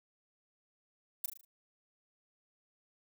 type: noise with echo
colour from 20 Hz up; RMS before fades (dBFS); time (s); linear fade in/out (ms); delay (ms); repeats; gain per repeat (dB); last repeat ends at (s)
violet; -33; 1.24-1.26; 5; 38; 5; -6; 1.45
effects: none